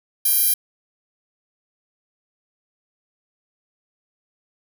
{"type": "tone with high-pass filter", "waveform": "10% pulse", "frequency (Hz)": 791, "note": "G5", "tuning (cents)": 15, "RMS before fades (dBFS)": -18, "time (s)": [0.25, 0.54], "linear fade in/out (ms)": 5, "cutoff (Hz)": 12000, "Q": 0.94, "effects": []}